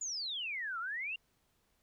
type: exponential two-way sweep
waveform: sine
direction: down then up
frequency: 7110 to 1300 to 2848 Hz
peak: -36 dBFS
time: 0.01-1.16 s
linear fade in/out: 5 ms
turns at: 0.79 s
effects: pink hiss -75 dBFS RMS until 1.82 s